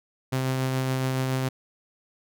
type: tone with tremolo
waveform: sawtooth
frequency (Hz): 130.81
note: C3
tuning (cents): 0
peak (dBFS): -19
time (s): 0.32-1.49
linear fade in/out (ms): 10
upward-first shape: triangle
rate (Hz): 7.1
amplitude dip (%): 25
effects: none